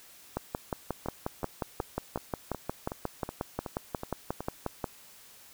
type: two click trains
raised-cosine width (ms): 1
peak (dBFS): -21 / -16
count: 10 / 26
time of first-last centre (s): 1.06-4.406 / 0.37-4.842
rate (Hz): 2.69 / 5.59
effects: white hiss -54 dBFS RMS until 5.53 s